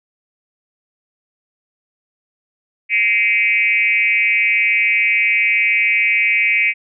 sine tone with frequency modulation, 2300 Hz, D7, 37 cents flat, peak -12 dBFS, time 2.89-6.74 s, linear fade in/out 50 ms, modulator 213 Hz, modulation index 1.2, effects none

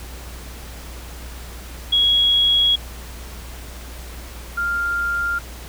sine tone pair in turn, 3322 / 1396.7 Hz, G#7 / F6, 0 / 0 cents, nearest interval octave + minor third, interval 1500 cents, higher first, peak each -13 / -19 dBFS, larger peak first, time 1.92-2.76 / 4.57-5.39 s, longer first, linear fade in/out 10 ms, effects added 60 Hz sine -34 dBFS peak until 5.68 s + pink hiss -39 dBFS RMS until 5.68 s

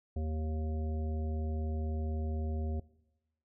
harmonic tone, 78 Hz, D#2, 5 cents sharp, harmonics 1 / 3 / 5 / 7 / 9, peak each -32 / -42 / -46 / -49 / -51 dBFS, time 0.16-2.8 s, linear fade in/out 5 ms, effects noise-tail reverb RT60 1.0 s tail -21 dB re dry

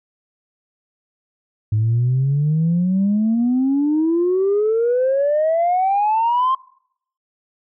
sine exponential sweep, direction up, 105.2 to 1066 Hz, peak -13 dBFS, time 1.72-6.55 s, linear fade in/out 5 ms, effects noise-tail reverb RT60 0.7 s tail -24 dB re dry + tanh soft clip ceiling -11 dBFS

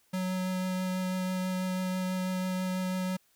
square tone with vibrato, 185 Hz, F#3, in tune, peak -30 dBFS, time 0.13-3.17 s, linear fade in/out 10 ms, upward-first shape triangle, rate 6.1 Hz, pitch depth 10 cents each way, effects white hiss -68 dBFS RMS until 3.35 s

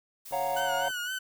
blue noise, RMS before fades -44 dBFS, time 0.25-0.61 s, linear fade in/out 10 ms
click train, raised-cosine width 1 ms, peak -37 dBFS, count 85, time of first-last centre 0.31-0.906 s, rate 141 Hz
triangle chord, Gb major seventh, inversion second, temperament equal, 554.4 / 698.5 / 740 / 932.3 Hz, Db5 / F5 / Gb5 / Bb5, 0 / 0 / 0 / 0 cents, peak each -31 dBFS, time 0.32-0.89 s, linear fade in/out 10 ms
30% pulse tone with vibrato, 1480 Hz, F#6, in tune, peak -29 dBFS, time 0.56-1.19 s, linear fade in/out 10 ms, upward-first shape sine, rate 3.9 Hz, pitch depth 60 cents each way
effects none

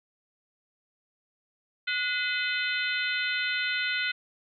harmonic tone with a mistuned harmonic, 510 Hz, C5, 44 cents flat, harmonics 3 / 4 / 5 / 6 / 7 / 8, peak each -30 / -32 / -34 / -36 / -37 / -38 dBFS, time 1.87-4.12 s, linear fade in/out 10 ms, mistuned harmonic 3, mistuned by -75 cents, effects none

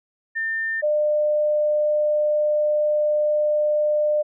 sine tone pair in turn, 1800 / 600.7 Hz, A6 / D5, +39 / +39 cents, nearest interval octave + perfect fifth, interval 1900 cents, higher first, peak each -22 / -17 dBFS, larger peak second, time 0.35-0.82 / 0.82-4.23 s, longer second, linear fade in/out 20 ms, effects none

